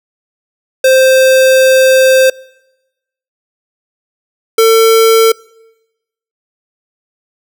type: tone pair in turn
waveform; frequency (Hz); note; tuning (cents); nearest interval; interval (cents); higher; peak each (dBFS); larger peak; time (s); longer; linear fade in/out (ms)
square; 523.3 / 450; C5 / A4; 0 / +39; minor third; 261; first; -5; neither; 0.84-2.3 / 4.58-5.32; first; 5
effects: noise-tail reverb RT60 1.0 s tail -25 dB re dry